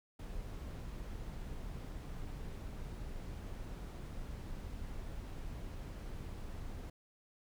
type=noise; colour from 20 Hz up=brown; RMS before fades=-44 dBFS; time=0.19-6.9 s; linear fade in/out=5 ms; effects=none